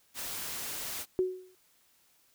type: noise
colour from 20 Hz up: white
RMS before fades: -38 dBFS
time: 0.14-1.06 s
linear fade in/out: 50 ms
type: tone with exponential decay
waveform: sine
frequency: 370 Hz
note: F#4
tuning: in tune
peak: -22 dBFS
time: 1.19-1.55 s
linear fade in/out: 0 ms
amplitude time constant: 78 ms
effects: white hiss -67 dBFS RMS until 2.34 s